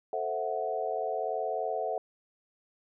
sine chord, F# half-diminished seventh, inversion first, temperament equal, 440 / 523.3 / 659.3 / 740 Hz, A4 / C5 / E5 / F#5, 0 / 0 / 0 / 0 cents, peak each -35 / -37 / -34 / -34 dBFS, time 0.13-1.98 s, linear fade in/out 2 ms, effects none

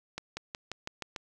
accelerating click train, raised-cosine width 0.2 ms, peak -19 dBFS, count 7, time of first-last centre 0.18-1.162 s, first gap 190 ms, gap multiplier 0.94, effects none

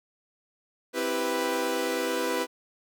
sawtooth chord, C major seventh, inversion none, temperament equal, 261.6 / 329.6 / 392 / 493.9 Hz, C4 / E4 / G4 / B4, 0 / 0 / 0 / 0 cents, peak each -31 / -29 / -29 / -25 dBFS, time 0.93-2.47 s, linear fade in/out 50 ms, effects none

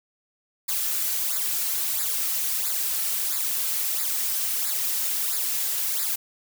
blue noise with flanger, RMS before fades -26 dBFS, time 0.68-6.16 s, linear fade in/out 10 ms, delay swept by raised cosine 0.33 to 4.23 ms, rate 1.5 Hz, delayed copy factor -0.9, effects none

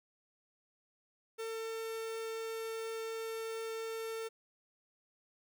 45% pulse tone, 449.3 Hz, A4, 36 cents sharp, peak -38 dBFS, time 1.38-4.29 s, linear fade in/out 20 ms, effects none

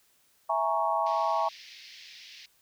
sine chord, A# half-diminished seventh, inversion second, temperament equal, 659.3 / 830.6 / 932.3 / 1108.7 Hz, E5 / G#5 / A#5 / C#6, 0 / 0 / 0 / 0 cents, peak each -30 dBFS, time 0.49-1.49 s, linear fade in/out 10 ms
white band-pass noise, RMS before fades -49 dBFS, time 1.06-2.46 s, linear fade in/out 5 ms, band 1900 to 5400 Hz, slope 48 dB/octave
effects white hiss -66 dBFS RMS until 2.61 s

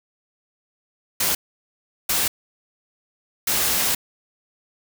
white noise bursts at uneven times, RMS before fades -21 dBFS, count 3, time 1.2-1.35 / 2.09-2.28 / 3.47-3.95 s, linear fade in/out 5 ms, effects none

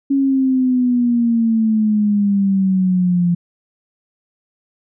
sine exponential sweep, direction down, 277.2 to 172.4 Hz, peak -12 dBFS, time 0.1-3.35 s, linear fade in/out 10 ms, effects none

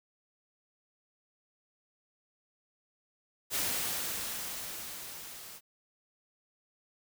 white noise with level ramp, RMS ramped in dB -31 to -48 dBFS, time 3.5-5.61 s, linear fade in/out 50 ms, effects none

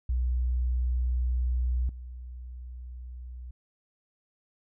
sine tone with level steps, 61.74 Hz, B1, in tune, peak -24 / -38 dBFS, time 0.09-3.51 s, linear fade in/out 5 ms, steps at 1.89 s, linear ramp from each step 2 ms, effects none

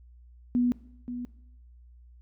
sine tone with echo, 244.7 Hz, B3, 16 cents flat, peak -21 dBFS, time 0.55-0.72 s, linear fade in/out 0 ms, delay 530 ms, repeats 1, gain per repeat -11 dB, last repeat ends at 1.25 s, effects noise-tail reverb RT60 0.8 s tail -20 dB re dry + added 60 Hz sine -50 dBFS peak until 2.21 s

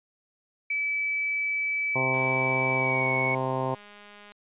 sine tone with pitch glide, 2301 to 2217 Hz, D7 to C#7, -36 to 0 cents, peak -25 dBFS, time 0.7-3.35 s, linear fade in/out 5 ms, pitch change -64 cents, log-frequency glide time 2.74-3.12 s
harmonic tone, 130.81 Hz, C3, in tune, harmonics 1 / 2 / 3 / 4 / 5 / 6 / 7 / 8, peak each -32 / -35 / -34 / -33 / -34 / -36 / -33 / -35 dBFS, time 1.95-3.75 s, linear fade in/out 10 ms
click train, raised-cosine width 0.3 ms, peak -33 dBFS, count 450, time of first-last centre 2.14-4.32 s, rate 206 Hz
effects resampled to 8000 Hz

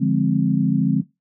sine chord, D half-diminished seventh, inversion none, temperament equal, 146.83 / 174.61 / 207.7 / 261.6 Hz, D3 / F3 / Ab3 / C4, 0 / 0 / 0 / 0 cents, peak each -21 dBFS, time 0-1.02 s, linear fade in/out 20 ms, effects noise-tail reverb RT60 0.2 s tail -18 dB re dry

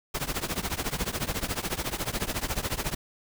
pink noise with tremolo, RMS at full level -27 dBFS, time 0.14-2.95 s, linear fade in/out 10 ms, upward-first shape triangle, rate 14 Hz, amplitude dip 95%, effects none

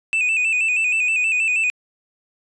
triangle tone with vibrato, 2565 Hz, E7, 48 cents flat, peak -15 dBFS, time 0.13-1.7 s, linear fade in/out 0 ms, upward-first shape square, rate 6.3 Hz, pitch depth 57 cents each way, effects resampled to 22050 Hz

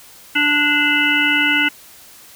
harmonic tone, 293.7 Hz, D4, in tune, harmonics 1 / 3 / 5 / 7 / 9 / 10, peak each -22 / -28 / -18 / -18 / -20 / -21 dBFS, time 0.35-1.69 s, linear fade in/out 10 ms, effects white hiss -43 dBFS RMS until 2.35 s

